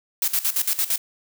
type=noise with tremolo; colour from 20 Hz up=blue; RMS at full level=-21 dBFS; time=0.22-0.98 s; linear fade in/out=2 ms; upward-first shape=square; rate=8.8 Hz; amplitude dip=80%; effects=none